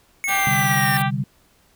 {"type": "exponential sweep", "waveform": "square", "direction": "down", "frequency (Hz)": [2209, 1799], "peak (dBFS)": -22, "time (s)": [0.24, 0.97], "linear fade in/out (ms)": 0}
{"type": "harmonic tone", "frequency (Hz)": 392, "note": "G4", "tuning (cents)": 0, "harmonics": [2, 3, 4, 5, 6, 7, 8, 9, 10], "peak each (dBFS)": [-23, -27, -27, -31, -34, -35, -38, -37, -41], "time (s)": [0.27, 1.11], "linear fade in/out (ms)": 50}
{"type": "band-stop noise", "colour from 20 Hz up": "white", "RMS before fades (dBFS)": -29, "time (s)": [0.28, 1.02], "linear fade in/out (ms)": 2, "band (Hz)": [4200, 8400], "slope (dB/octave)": 48}
{"type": "chord", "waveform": "sine", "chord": "C suspended second", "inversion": "none", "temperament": "just", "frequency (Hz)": [130.81, 147.16, 196.22], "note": ["C3", "D3", "G3"], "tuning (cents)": [0, 4, 2], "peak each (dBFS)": [-24, -25, -26], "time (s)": [0.47, 1.24], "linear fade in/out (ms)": 2}
{"effects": ["pink hiss -58 dBFS RMS until 1.75 s"]}